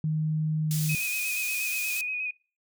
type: tone with pitch glide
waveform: sine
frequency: 155.56 to 154.22 Hz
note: D#3 to D#3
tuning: 0 to -15 cents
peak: -24 dBFS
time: 0.04-0.95 s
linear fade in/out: 2 ms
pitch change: -15 cents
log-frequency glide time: 0.64-0.7 s
type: high-pass noise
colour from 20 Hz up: pink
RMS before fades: -34 dBFS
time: 0.71-2.01 s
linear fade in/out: 0 ms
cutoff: 5600 Hz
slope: 12 dB/octave
type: tone with vibrato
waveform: sine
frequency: 2500 Hz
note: D#7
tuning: 8 cents sharp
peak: -28 dBFS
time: 0.89-2.31 s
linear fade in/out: 5 ms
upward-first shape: square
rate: 8.4 Hz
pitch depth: 26 cents each way
effects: noise-tail reverb RT60 0.4 s tail -26 dB re dry